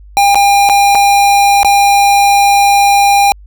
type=tone with dropouts; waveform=square; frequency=803 Hz; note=G5; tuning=41 cents sharp; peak=-6 dBFS; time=0.17-3.32 s; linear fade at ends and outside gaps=0 ms; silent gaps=0.346-0.355 / 0.69-0.697 / 0.949-0.953 / 1.631-1.647 s; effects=added 50 Hz sine -33 dBFS peak until 3.46 s